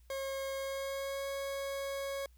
40% pulse tone with pitch glide, 541 to 551.1 Hz, C#5 to C#5, -42 to -10 cents, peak -35 dBFS, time 0.1-2.26 s, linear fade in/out 2 ms, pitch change +32 cents, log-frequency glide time 0.56-1.28 s, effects added 60 Hz sine -58 dBFS peak until 2.37 s + white hiss -73 dBFS RMS until 2.37 s

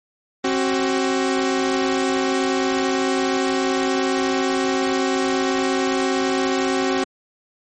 sawtooth tone pair together, 267 / 376.1 Hz, C4 / F#4, +35 / +28 cents, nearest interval tritone, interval 593 cents, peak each -17 dBFS, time 0.44-7.04 s, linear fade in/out 5 ms, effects MP3 32 kbps

